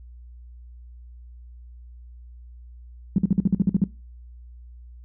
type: tone bursts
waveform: sine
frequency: 190 Hz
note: F#3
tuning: 46 cents sharp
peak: -14 dBFS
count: 10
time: 3.16-3.84 s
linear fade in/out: 2 ms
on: 23 ms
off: 50 ms
effects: noise-tail reverb RT60 0.3 s tail -21 dB re dry + added 60 Hz sine -41 dBFS peak until 5.04 s